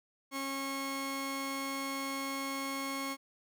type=tone pair together; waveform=sawtooth; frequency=272.7 / 1090.8 Hz; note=C#4 / C#6; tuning=-28 / -28 cents; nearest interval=2 octaves; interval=2400 cents; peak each=-34 / -33 dBFS; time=0.31-3.17 s; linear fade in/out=50 ms; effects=none